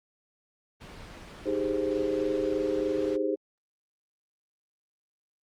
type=low-pass noise; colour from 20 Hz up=pink; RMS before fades=-45 dBFS; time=0.8-3.17 s; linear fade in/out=20 ms; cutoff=4500 Hz; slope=12 dB/octave
type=chord; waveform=sine; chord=Ab major seventh; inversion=second; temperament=equal; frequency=311.1 / 392 / 415.3 / 523.3 Hz; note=Eb4 / G4 / Ab4 / C5; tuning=0 / 0 / 0 / 0 cents; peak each=-31 dBFS; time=1.45-3.36 s; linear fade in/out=20 ms
effects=Opus 24 kbps